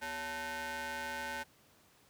sawtooth ring-modulated tone, 318.2 Hz, D#4, 39 cents sharp, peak -31 dBFS, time 0.01-1.44 s, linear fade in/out 20 ms, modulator 1200 Hz, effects pink hiss -65 dBFS RMS until 2.09 s + high-pass 80 Hz 12 dB/octave

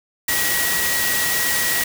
sine tone in noise, 1914 Hz, A#6, 45 cents sharp, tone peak -23 dBFS, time 0.28-1.84 s, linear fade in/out 5 ms, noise white, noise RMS -21 dBFS, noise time 0.28-1.84 s, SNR -5 dB, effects none

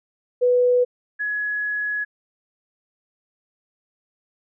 sine tone pair in turn, 493.9 / 1684.5 Hz, B4 / G#6, 0 / +24 cents, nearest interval octave + major sixth, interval 2124 cents, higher second, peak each -14 / -22 dBFS, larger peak first, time 0.41-0.85 / 1.19-2.05 s, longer second, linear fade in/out 20 ms, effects none

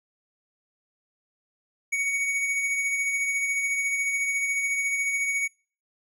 square tone with tremolo, 2238 Hz, C#7, 16 cents sharp, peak -23 dBFS, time 1.92-5.48 s, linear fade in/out 10 ms, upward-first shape sine, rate 14 Hz, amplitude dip 35%, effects noise-tail reverb RT60 0.4 s tail -26 dB re dry + low-pass 11000 Hz 12 dB/octave

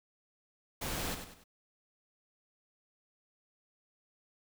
pink noise with echo, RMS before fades -37 dBFS, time 0.81-1.15 s, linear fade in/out 10 ms, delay 97 ms, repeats 3, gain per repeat -8 dB, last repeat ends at 1.441 s, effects none

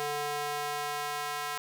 square tone with high-pass filter sweep, 146.83 Hz, D3, in tune, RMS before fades -34 dBFS, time 0-1.58 s, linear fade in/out 0 ms, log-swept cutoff 560 to 990 Hz, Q 1.3, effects none

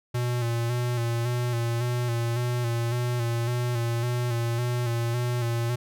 square tone with vibrato, 119.6 Hz, A#2, 45 cents sharp, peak -25 dBFS, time 0.14-5.76 s, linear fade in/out 10 ms, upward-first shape square, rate 1.8 Hz, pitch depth 37 cents each way, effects none

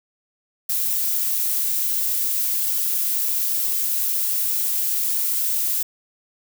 violet noise, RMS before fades -22 dBFS, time 0.69-5.83 s, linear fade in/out 5 ms, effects none

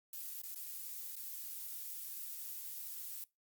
violet noise with dropouts, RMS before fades -45 dBFS, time 0.13-3.24 s, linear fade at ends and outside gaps 2 ms, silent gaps 0.418-0.435 / 0.547-0.558 / 1.156-1.164 s, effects noise-tail reverb RT60 0.2 s tail -21 dB re dry + Opus 48 kbps

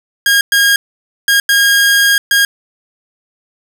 sawtooth tone bursts at uneven times, 1627 Hz, G#6, 36 cents flat, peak -4 dBFS, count 5, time 0.26-0.41 / 0.52-0.76 / 1.28-1.4 / 1.49-2.18 / 2.31-2.45 s, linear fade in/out 2 ms, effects none

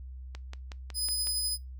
click train, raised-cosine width 0.2 ms, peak -25 dBFS, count 6, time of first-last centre 0.35-1.271 s, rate 5.43 Hz
20% pulse tone with tremolo, 5010 Hz, D#8, 11 cents sharp, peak -22 dBFS, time 0.94-1.58 s, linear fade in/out 50 ms, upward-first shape triangle, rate 12 Hz, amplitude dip 30%
effects noise-tail reverb RT60 0.2 s tail -21 dB re dry + added 64 Hz sine -40 dBFS peak until 1.79 s

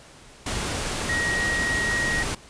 sine tone in noise, 1891 Hz, A#6, 24 cents sharp, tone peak -23 dBFS, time 1.09-2.23 s, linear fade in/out 5 ms, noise pink, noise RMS -28 dBFS, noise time 0.46-2.35 s, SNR +2 dB, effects pink hiss -48 dBFS RMS until 2.49 s + resampled to 22050 Hz

